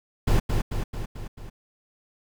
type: noise with echo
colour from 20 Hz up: brown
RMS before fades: -19 dBFS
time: 0.27-0.4 s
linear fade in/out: 10 ms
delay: 220 ms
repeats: 5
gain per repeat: -4 dB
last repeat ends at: 1.5 s
effects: none